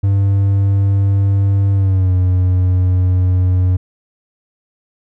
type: tone with pitch glide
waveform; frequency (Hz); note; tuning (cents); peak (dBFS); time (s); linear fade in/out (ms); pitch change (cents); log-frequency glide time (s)
triangle; 98.7 to 91.56; G2 to F#2; +12 to -18; -8; 0.03-3.77; 10; -130; 1.73-2.13
effects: none